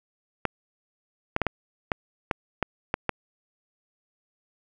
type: clicks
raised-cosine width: 0.5 ms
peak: -8 dBFS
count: 9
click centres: 0.453 / 1.364 / 1.417 / 1.467 / 1.918 / 2.312 / 2.627 / 2.941 / 3.093 s
effects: none